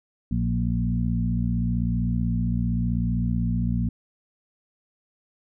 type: harmonic tone with a mistuned harmonic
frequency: 58.27 Hz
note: A#1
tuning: in tune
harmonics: 1 / 2 / 3 / 4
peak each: -27 / -26 / -27 / -28 dBFS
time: 0.31-3.89 s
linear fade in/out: 5 ms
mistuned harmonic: 3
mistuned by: +26 cents
effects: none